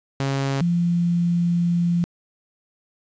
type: tone pair in turn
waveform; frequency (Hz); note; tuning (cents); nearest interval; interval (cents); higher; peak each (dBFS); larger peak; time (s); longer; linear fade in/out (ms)
sawtooth / sine; 136.9 / 172.48; C#3 / F3; -21 / -21; major third; 400; second; -17; neither; 0.2-0.61 / 0.61-2.04; second; 0
effects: resampled to 16000 Hz + 8-bit